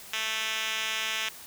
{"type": "tone with band-pass filter", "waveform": "5% pulse", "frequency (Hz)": 220, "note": "A3", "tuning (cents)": 0, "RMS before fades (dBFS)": -31, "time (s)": [0.13, 1.29], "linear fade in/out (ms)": 5, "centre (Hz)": 3600, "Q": 1.8, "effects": ["white hiss -46 dBFS RMS until 1.46 s"]}